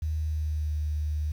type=tone with pitch glide; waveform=sine; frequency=77.9 to 75.68 Hz; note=D#2 to D#2; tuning=+3 to -47 cents; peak=-26 dBFS; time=0.02-1.32 s; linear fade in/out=5 ms; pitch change=-50 cents; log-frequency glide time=0.15-0.75 s; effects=9-bit